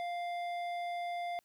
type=tone with hard clipping; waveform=sine; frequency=698.5 Hz; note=F5; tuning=in tune; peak=-37 dBFS; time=0-1.39 s; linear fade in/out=0 ms; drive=10 dB; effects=white hiss -75 dBFS RMS until 1.44 s